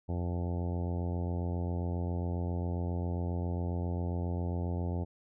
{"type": "harmonic tone", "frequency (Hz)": 87.4, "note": "F2", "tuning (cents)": 2, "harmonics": [1, 2, 3, 4, 5, 6, 7, 8, 9, 10], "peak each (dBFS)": [-32, -38, -42, -44, -46, -48, -49, -50, -51, -52], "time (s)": [0.08, 5.05], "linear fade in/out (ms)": 20, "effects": []}